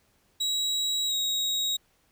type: tone with pitch glide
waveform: 35% pulse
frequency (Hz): 3865 to 3794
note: B7 to A#7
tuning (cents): -38 to +30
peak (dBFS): -24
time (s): 0.4-1.77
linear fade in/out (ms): 10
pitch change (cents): -32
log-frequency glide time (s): 1.06-1.14
effects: pink hiss -67 dBFS RMS until 2.11 s